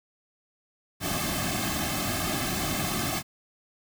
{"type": "noise with comb filter", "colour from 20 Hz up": "pink", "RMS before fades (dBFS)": -29, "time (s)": [1, 3.23], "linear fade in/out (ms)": 50, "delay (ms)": 2.1, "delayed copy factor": -0.9, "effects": []}